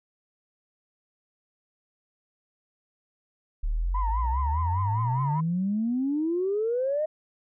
sine exponential sweep, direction up, 35.73 to 630 Hz, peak -23 dBFS, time 3.63-7.06 s, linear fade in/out 10 ms
sine tone with vibrato, 961 Hz, B5, 48 cents flat, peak -27 dBFS, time 3.94-5.41 s, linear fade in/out 10 ms, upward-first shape triangle, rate 4.9 Hz, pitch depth 150 cents each way
effects tanh soft clip ceiling -17 dBFS

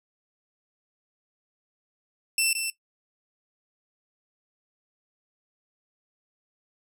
15% pulse tone with echo, 2678 Hz, E7, 27 cents sharp, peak -14 dBFS, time 2.38-2.53 s, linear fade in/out 2 ms, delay 170 ms, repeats 1, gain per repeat -6 dB, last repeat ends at 2.7 s, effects noise-tail reverb RT60 0.1 s tail -18 dB re dry

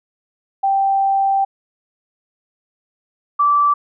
sine tone pair in turn, 783 / 1162.4 Hz, G5 / D6, -2 / -18 cents, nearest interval perfect fifth, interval 684 cents, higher second, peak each -13 / -11 dBFS, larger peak second, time 0.63-1.45 / 3.39-3.74 s, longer first, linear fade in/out 10 ms, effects none

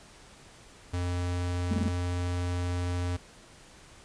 square tone, 88.7 Hz, F2, 27 cents sharp, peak -29 dBFS, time 0.93-3.17 s, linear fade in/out 10 ms
sine tone bursts, 220 Hz, A3, in tune, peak -25 dBFS, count 4, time 1.71-1.881 s, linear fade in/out 0 ms, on 24 ms, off 25 ms
effects pink hiss -53 dBFS RMS until 4.04 s + resampled to 22050 Hz

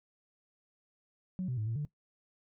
sine tone with pitch steps, 184.7 / 126 / 107.7 / 113.7 / 147.5 Hz, F#3 / B2 / A2 / A#2 / D3, -3 / +35 / -37 / -43 / +8 cents, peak -31 dBFS, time 1.39-1.85 s, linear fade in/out 0 ms, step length 92 ms, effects noise-tail reverb RT60 0.1 s tail -18 dB re dry + tanh soft clip ceiling -28 dBFS

